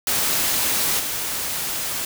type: noise with level steps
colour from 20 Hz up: white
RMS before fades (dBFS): -21 / -26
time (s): 0.07-2.05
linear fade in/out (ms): 2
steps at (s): 0.99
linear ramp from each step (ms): 10
effects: none